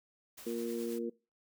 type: noise with tremolo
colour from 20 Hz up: white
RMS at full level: -49 dBFS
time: 0.37-0.99 s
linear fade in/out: 10 ms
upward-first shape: triangle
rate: 9.5 Hz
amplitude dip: 40%
type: harmonic tone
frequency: 116.8 Hz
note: A#2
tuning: 4 cents sharp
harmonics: 2 / 3 / 4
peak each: -38 / -38 / -38 dBFS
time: 0.46-1.1 s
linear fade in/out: 10 ms
effects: noise-tail reverb RT60 0.3 s tail -22 dB re dry